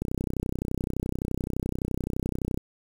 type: click train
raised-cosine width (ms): 3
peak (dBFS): -15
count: 82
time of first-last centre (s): 0.02-2.575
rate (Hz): 31.7
effects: 7-bit